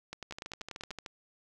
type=two click trains; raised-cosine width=0.2 ms; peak=-23 / -24 dBFS; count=9 / 11; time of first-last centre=0.13-0.907 / 0.31-1.062 s; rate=10.3 / 13.3 Hz; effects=none